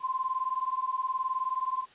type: beating tone pair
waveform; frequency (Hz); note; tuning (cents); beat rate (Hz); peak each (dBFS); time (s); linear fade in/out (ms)
sine; 1031 / 1050; C6 / C6; -26 / +6; 19; -31; 0-1.86; 50
effects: white hiss -56 dBFS RMS until 1.94 s + resampled to 8000 Hz